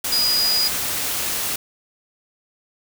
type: tone in noise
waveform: sine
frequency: 4916 Hz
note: D#8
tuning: 22 cents flat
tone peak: -17 dBFS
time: 0.12-0.68 s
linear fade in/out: 5 ms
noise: white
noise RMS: -24 dBFS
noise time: 0.04-1.56 s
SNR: +4 dB
effects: none